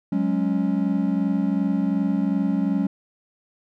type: chord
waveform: triangle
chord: F# suspended second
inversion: none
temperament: equal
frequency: 185 / 207.7 / 277.2 Hz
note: F#3 / G#3 / C#4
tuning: 0 / 0 / 0 cents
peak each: -22 dBFS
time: 0.12-2.87 s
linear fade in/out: 5 ms
effects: none